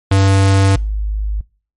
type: tone pair in turn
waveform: square / sine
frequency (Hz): 97.3 / 51.83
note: G2 / G#1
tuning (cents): -12 / -3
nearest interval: major seventh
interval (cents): 1091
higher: first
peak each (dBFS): -9 / -15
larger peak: first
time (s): 0.11-0.76 / 0.76-1.41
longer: neither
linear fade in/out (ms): 5
effects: noise-tail reverb RT60 0.4 s tail -24 dB re dry + MP3 48 kbps